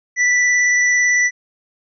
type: tone with vibrato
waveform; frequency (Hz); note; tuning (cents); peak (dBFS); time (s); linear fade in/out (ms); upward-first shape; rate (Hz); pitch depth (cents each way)
square; 1972; B6; -3; -13; 0.16-1.31; 50; triangle; 18; 12
effects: resampled to 16000 Hz